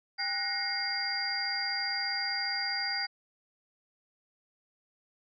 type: tone cluster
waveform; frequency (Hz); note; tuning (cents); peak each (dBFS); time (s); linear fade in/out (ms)
sine; 803 / 1472 / 1878 / 2146 / 4771; G5 / F#6 / A#6 / C7 / D8; +41 / -9 / +12 / +43 / +26; -39 / -38 / -38 / -39 / -32; 0.18-3.07; 20
effects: none